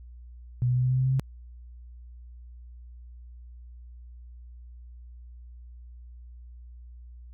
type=tone with pitch steps; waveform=sine; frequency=123.47 / 124.76 / 126.06 / 127.38 / 128.71 / 130.06 / 131.42 / 132.79 Hz; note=B2 / B2 / B2 / C3 / C3 / C3 / C3 / C3; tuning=0 / +18 / +36 / -46 / -28 / -10 / +8 / +26 cents; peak=-21 dBFS; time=0.62-1.196 s; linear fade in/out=0 ms; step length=72 ms; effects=added 60 Hz sine -43 dBFS peak until 7.33 s